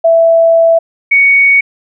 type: tone pair in turn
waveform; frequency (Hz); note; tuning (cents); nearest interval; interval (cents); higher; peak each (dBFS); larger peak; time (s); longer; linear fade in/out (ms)
sine; 662 / 2232; E5 / C#7; +7 / +11; octave + major sixth; 2104; second; -4; neither; 0.04-0.79 / 1.11-1.61; first; 10
effects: none